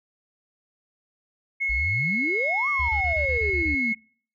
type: tone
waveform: sine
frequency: 2177 Hz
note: C#7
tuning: 32 cents flat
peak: -22 dBFS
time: 1.6-3.95 s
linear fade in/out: 20 ms
type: exponential two-way sweep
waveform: sine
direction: up then down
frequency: 49 to 1209 to 216.9 Hz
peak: -26 dBFS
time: 1.69-3.93 s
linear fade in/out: 10 ms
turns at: 2.69 s
type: tone bursts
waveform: sine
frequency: 72.4 Hz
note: D2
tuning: 24 cents flat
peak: -26 dBFS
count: 8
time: 2.79-3.751 s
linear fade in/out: 10 ms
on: 100 ms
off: 23 ms
effects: noise-tail reverb RT60 0.5 s tail -25 dB re dry + tanh soft clip ceiling -13 dBFS